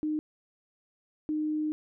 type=tone pair in turn; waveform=sine; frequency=306.2 / 306.2 Hz; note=D#4 / D#4; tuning=-28 / -28 cents; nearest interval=unison; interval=0 cents; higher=neither; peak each=-27 dBFS; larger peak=neither; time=0.03-0.19 / 1.29-1.72 s; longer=second; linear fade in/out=0 ms; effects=none